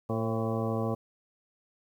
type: harmonic tone with a mistuned harmonic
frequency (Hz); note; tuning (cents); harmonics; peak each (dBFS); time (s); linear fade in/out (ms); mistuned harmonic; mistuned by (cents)
112.9; A2; +45; 1 / 2 / 3 / 4 / 5 / 6 / 7 / 9 / 10; -32 / -33 / -38 / -35 / -36 / -40 / -41 / -43 / -42; 0.09-0.95; 10; 5; -46
effects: 10-bit